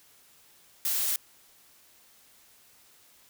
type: noise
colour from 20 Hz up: blue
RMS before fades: -28 dBFS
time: 0.85-1.16 s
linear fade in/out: 2 ms
effects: white hiss -59 dBFS RMS until 3.29 s